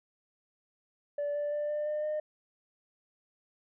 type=tone with pitch steps; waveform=sine; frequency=580 / 585.7 / 591.5 / 597.3 / 603.2 / 609.2 Hz; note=D5 / D5 / D5 / D5 / D5 / D#5; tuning=-22 / -5 / +12 / +29 / +46 / -37 cents; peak=-28 dBFS; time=1.18-2.2 s; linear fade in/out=5 ms; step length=170 ms; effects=tanh soft clip ceiling -28 dBFS

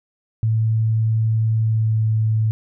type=tone with pitch glide; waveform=sine; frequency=111.1 to 109.89 Hz; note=A2 to A2; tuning=+17 to -2 cents; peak=-15 dBFS; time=0.43-2.51 s; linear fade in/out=0 ms; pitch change=-19 cents; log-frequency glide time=1.56-2.04 s; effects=none

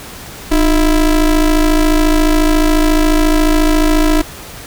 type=ring-modulated tone; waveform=square; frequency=166.1 Hz; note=E3; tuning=13 cents sharp; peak=-6 dBFS; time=0.51-4.22 s; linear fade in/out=10 ms; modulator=139 Hz; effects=pink hiss -31 dBFS RMS until 4.66 s

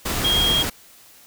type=tone in noise; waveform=sine; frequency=3252 Hz; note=G#7; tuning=37 cents flat; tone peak=-17 dBFS; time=0.24-0.63 s; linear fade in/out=10 ms; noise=pink; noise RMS=-24 dBFS; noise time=0.05-0.7 s; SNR=+4 dB; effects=white hiss -49 dBFS RMS until 1.26 s

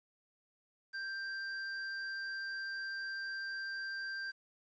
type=tone; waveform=square; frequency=1576 Hz; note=G6; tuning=9 cents sharp; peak=-39 dBFS; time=0.93-4.32 s; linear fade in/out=20 ms; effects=resampled to 16000 Hz + 11-bit

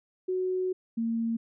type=tone pair in turn; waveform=sine; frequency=370 / 228.8 Hz; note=F#4 / A#3; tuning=0 / -32 cents; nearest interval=minor sixth; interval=832 cents; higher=first; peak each=-26 dBFS; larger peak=neither; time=0.28-0.73 / 0.97-1.37 s; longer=first; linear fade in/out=10 ms; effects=none

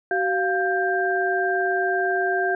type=tone cluster; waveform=sine; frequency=379.3 / 700 / 1582 Hz; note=F#4 / F5 / G6; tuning=+43 / +4 / +15 cents; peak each=-24 dBFS; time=0.11-2.55 s; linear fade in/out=2 ms; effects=none

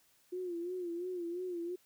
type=tone with vibrato; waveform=sine; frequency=353 Hz; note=F4; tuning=19 cents sharp; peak=-36 dBFS; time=0.32-1.76 s; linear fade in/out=10 ms; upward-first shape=sine; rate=2.9 Hz; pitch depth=77 cents each way; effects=white hiss -69 dBFS RMS until 1.85 s

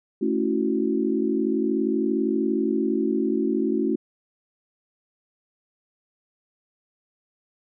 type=chord; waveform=sine; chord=F# minor seventh; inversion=first; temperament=equal; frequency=220 / 277.2 / 329.6 / 370 Hz; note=A3 / C#4 / E4 / F#4; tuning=0 / 0 / 0 / 0 cents; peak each=-26 dBFS; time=0.21-3.96 s; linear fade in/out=10 ms; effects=none

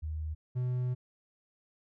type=tone pair in turn; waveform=sine / triangle; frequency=77.78 / 125.16 Hz; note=D#2 / B2; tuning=0 / +24 cents; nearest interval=minor sixth; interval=824 cents; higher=second; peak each=-33 / -27 dBFS; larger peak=second; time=0.02-0.35 / 0.55-0.95 s; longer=second; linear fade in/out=20 ms; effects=none

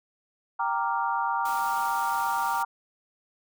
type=chord; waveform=sine; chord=G minor seventh; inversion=none; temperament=equal; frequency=784 / 932.3 / 1174.7 / 1396.9 Hz; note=G5 / Bb5 / D6 / F6; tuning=0 / 0 / 0 / 0 cents; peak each=-31 / -27 / -31 / -33 dBFS; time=0.59-2.65 s; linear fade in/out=10 ms
type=noise; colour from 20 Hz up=white; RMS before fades=-41 dBFS; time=1.45-2.63 s; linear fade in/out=5 ms
effects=none

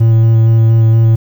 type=tone with vibrato; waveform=triangle; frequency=112.9 Hz; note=A2; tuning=45 cents sharp; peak=-3 dBFS; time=0-1.16 s; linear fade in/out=10 ms; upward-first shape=square; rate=4.3 Hz; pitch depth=9 cents each way; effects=7-bit

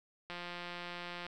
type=click train; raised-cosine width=0.3 ms; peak=-27 dBFS; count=170; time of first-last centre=0.3-1.266 s; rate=175 Hz; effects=none

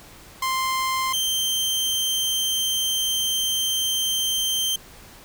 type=tone pair in turn; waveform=sawtooth; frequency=1046.5 / 3136 Hz; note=C6 / G7; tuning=0 / 0 cents; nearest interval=octave + perfect fifth; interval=1900 cents; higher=second; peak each=-18 / -18 dBFS; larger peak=neither; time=0.42-1.13 / 1.13-4.76 s; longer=second; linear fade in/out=5 ms; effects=pink hiss -46 dBFS RMS until 5.24 s

